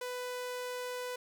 sawtooth tone, 497.2 Hz, B4, 12 cents sharp, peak -33 dBFS, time 0.01-1.16 s, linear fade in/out 5 ms, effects none

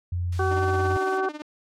sine tone with pitch glide, 88.2 to 90.94 Hz, F2 to F#2, +18 to -29 cents, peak -24 dBFS, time 0.12-0.97 s, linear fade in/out 5 ms, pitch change +53 cents, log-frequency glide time 0.38-0.6 s
blue noise, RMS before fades -37 dBFS, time 0.32-1.18 s, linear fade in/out 5 ms
harmonic tone, 380 Hz, F#4, 46 cents sharp, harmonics 1 / 2 / 3 / 4, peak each -25 / -28 / -30 / -31 dBFS, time 0.39-1.29 s, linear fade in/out 5 ms
sawtooth tone with tremolo, 301.3 Hz, D4, 44 cents sharp, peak -28 dBFS, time 0.51-1.42 s, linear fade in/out 0 ms, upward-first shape sine, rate 18 Hz, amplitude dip 85%
effects low-pass 5000 Hz 12 dB/octave

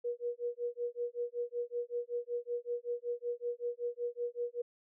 sine tone with tremolo, 480.7 Hz, B4, 47 cents flat, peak -31 dBFS, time 0.04-4.62 s, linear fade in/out 10 ms, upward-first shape sine, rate 5.3 Hz, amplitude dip 100%, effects none

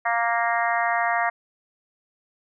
harmonic tone, 233.1 Hz, A#3, in tune, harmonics 3 / 4 / 5 / 6 / 7 / 8 / 9, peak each -24 / -28 / -28 / -32 / -31 / -27 / -33 dBFS, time 0.05-1.3 s, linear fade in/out 10 ms, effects none

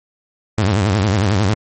sawtooth tone with vibrato, 100.7 Hz, G2, 47 cents sharp, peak -9 dBFS, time 0.58-1.54 s, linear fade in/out 0 ms, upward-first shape sine, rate 11 Hz, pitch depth 170 cents each way, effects MP3 32 kbps

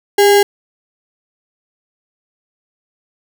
sine tone with sample-and-hold, 403.1 Hz, G4, 48 cents sharp, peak -6 dBFS, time 0.18-0.43 s, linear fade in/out 5 ms, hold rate 1225 Hz, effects none

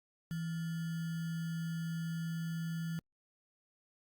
sine tone with sample-and-hold, 164.7 Hz, E3, 1 cent flat, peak -35 dBFS, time 0.31-2.99 s, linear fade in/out 0 ms, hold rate 1575 Hz, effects Opus 48 kbps

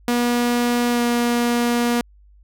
sawtooth tone with pitch glide, 241 to 238.9 Hz, B3 to A#3, -42 to +43 cents, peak -13 dBFS, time 0.08-2.01 s, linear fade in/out 2 ms, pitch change -15 cents, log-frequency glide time 0.91-1.01 s, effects added 50 Hz sine -47 dBFS peak until 2.43 s

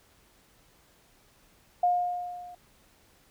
sine tone with level ramp, 712 Hz, F5, 33 cents sharp, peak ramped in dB -19 to -43 dBFS, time 1.83-2.55 s, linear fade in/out 5 ms, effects pink hiss -62 dBFS RMS until 3.3 s

